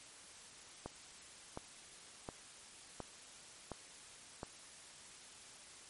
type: click train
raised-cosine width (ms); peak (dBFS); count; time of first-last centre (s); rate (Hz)
1; -28; 6; 0.86-4.431; 1.4
effects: white hiss -56 dBFS RMS until 5.89 s + MP3 48 kbps